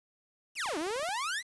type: exponential two-way sweep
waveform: sawtooth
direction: down then up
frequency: 3136 to 290.4 to 2090 Hz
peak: -28 dBFS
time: 0.55-1.43 s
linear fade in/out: 50 ms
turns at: 0.78 s
type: clicks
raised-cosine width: 1 ms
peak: -36 dBFS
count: 11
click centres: 0.659 / 0.689 / 0.734 / 0.767 / 0.813 / 0.867 / 0.907 / 0.961 / 0.996 / 1.029 / 1.089 s
effects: resampled to 24000 Hz + 9-bit